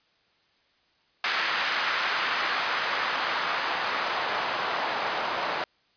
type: noise with band-pass filter sweep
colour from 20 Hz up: white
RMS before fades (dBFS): -28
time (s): 1.24-5.64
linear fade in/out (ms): 2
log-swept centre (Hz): 1600 to 790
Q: 1.2
effects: white hiss -66 dBFS RMS until 5.96 s + resampled to 11025 Hz